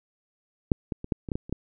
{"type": "clicks", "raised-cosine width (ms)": 3, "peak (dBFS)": [-6, -16, -22, -11, -22, -15, -16, -28, -13], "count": 9, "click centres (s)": [0.718, 0.922, 1.044, 1.122, 1.288, 1.318, 1.355, 1.495, 1.526], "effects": []}